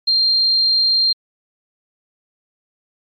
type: tone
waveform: sine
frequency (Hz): 4186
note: C8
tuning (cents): 0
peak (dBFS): -12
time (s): 0.07-1.13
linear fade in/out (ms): 10
effects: MP3 32 kbps